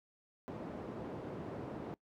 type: band-pass noise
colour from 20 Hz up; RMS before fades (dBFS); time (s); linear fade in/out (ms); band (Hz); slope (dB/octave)
white; -44; 0.48-1.94; 0; 110 to 440; 12
effects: noise-tail reverb RT60 0.1 s tail -22 dB re dry